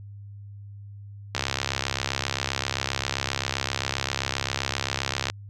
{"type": "click train", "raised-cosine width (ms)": 0.2, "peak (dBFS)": -7, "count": 268, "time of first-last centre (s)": [1.35, 5.3], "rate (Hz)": 67.6, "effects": ["added 101 Hz sine -39 dBFS peak until 5.49 s"]}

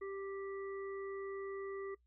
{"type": "harmonic tone", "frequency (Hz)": 392, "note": "G4", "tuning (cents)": 0, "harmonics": [1, 3, 5], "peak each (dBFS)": [-41, -51, -54], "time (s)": [0.01, 1.95], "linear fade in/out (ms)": 10, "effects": ["noise-tail reverb RT60 0.1 s tail -20 dB re dry", "added 60 Hz sine -70 dBFS peak until 2.06 s"]}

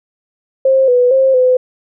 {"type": "tone with pitch steps", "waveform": "sine", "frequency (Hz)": [531, 493.8, 531, 507], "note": ["C5", "B4", "C5", "B4"], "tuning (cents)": [25, 0, 25, 45], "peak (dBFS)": -7, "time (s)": [0.65, 1.57], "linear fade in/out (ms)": 5, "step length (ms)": 230, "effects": []}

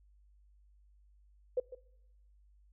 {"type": "tone with echo", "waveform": "sine", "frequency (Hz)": 504, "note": "B4", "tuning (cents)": 35, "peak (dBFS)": -27, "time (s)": [1.57, 1.6], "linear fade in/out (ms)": 5, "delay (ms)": 150, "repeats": 1, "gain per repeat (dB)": -15, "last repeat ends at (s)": 1.75, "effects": ["noise-tail reverb RT60 0.9 s tail -23 dB re dry", "added 50 Hz sine -61 dBFS peak until 2.72 s"]}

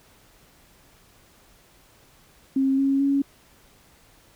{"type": "tone with pitch steps", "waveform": "sine", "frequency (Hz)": [268.6, 273.3, 278.1], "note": ["C4", "C#4", "C#4"], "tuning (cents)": [46, -24, 6], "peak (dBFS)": -18, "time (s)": [2.56, 3.22], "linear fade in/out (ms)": 5, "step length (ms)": 220, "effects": ["pink hiss -56 dBFS RMS until 4.35 s"]}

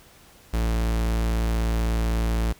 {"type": "tone", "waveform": "45% pulse", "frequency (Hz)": 56.2, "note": "A1", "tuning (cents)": 37, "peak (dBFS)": -21, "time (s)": [0.53, 2.53], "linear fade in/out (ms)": 10, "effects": ["pink hiss -52 dBFS RMS until 2.59 s"]}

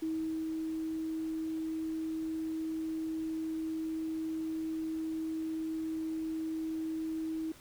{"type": "tone with ADSR envelope", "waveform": "sine", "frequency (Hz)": 319.5, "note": "D#4", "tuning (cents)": 46, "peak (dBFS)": -31, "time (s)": [0.02, 7.52], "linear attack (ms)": 7, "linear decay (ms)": 430, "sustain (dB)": -2, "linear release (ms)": 4, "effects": ["pink hiss -56 dBFS RMS until 7.6 s"]}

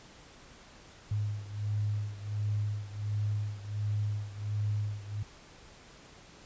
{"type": "beating tone pair", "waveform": "sine", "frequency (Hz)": [103.83, 105.23], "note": ["G#2", "G#2"], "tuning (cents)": [0, 23], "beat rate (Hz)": 1.4, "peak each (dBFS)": [-32, -35], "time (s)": [1.11, 5.23], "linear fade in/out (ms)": 5, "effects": ["pink hiss -54 dBFS RMS until 6.45 s", "resampled to 16000 Hz"]}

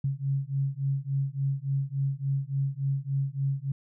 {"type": "beating tone pair", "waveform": "sine", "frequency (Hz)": [135.7, 139.2], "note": ["C#3", "C#3"], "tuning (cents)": [-36, 8], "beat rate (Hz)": 3.5, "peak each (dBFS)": -29, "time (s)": [0.04, 3.72], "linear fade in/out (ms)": 5, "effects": []}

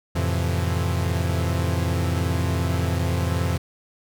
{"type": "chord", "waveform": "45% pulse", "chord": "F major seventh", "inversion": "none", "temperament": "equal", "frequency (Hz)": [87.31, 110, 130.81, 164.81], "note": ["F2", "A2", "C3", "E3"], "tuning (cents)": [0, 0, 0, 0], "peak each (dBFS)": [-23, -29, -29, -29], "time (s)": [0.15, 3.58], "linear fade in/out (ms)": 10, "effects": []}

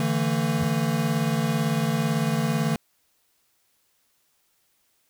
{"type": "chord", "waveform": "square", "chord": "D suspended second", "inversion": "none", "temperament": "equal with one note detuned", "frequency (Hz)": [146.83, 164.81, 225.1], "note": ["D3", "E3", "A3"], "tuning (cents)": [0, 0, 40], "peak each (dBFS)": -27, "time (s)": [0, 2.76], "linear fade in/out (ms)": 2}
{"type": "tone with exponential growth", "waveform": "sine", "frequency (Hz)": 92.5, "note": "F#2", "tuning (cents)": 0, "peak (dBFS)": -23, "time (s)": [0.54, 0.64], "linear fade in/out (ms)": 0, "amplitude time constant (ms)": 20}
{"effects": ["white hiss -68 dBFS RMS until 5.09 s"]}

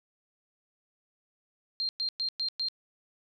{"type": "tone bursts", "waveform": "sine", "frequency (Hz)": 4186, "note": "C8", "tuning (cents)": 0, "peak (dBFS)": -28, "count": 5, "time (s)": [1.8, 2.685], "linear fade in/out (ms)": 0, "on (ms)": 89, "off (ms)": 110, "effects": []}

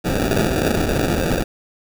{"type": "noise with sample-and-hold", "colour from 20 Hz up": "white", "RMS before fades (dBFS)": -19, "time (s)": [0.04, 1.44], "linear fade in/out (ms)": 20, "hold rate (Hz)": 1050, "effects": []}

